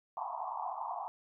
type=band-pass noise; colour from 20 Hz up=white; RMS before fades=-39 dBFS; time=0.17-1.08 s; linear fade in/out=0 ms; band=690 to 1100 Hz; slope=96 dB/octave; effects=none